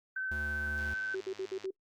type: tone with vibrato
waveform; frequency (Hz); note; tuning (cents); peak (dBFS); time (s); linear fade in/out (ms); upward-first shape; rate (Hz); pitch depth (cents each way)
sine; 1533; G6; -39; -33; 0.16-1.15; 5; triangle; 15; 10
type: tone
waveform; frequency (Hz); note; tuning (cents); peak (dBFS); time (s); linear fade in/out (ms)
square; 73.42; D2; 0; -39; 0.31-0.94; 5
type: click train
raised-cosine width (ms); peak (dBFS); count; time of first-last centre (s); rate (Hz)
0.2; -33; 92; 0.78-1.655; 104
type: tone bursts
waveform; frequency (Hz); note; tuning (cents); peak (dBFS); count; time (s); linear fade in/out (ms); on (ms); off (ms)
sine; 380.8; F#4; +50; -33; 5; 1.14-1.707; 5; 67; 58
effects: noise-tail reverb RT60 0.1 s tail -24 dB re dry + Opus 48 kbps